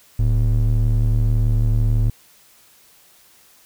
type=ring-modulated tone; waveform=triangle; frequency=74.9 Hz; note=D2; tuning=35 cents sharp; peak=-9 dBFS; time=0.19-2.1 s; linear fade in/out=5 ms; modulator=35.8 Hz; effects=white hiss -52 dBFS RMS until 3.65 s